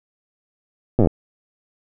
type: slowing click train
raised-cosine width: 2 ms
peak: -3 dBFS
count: 9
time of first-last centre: 0.99-1.072 s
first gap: 8 ms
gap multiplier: 1.07
effects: none